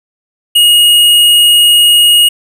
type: tone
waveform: square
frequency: 2876 Hz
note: F#7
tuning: 50 cents flat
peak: -4 dBFS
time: 0.55-2.29 s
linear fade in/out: 10 ms
effects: none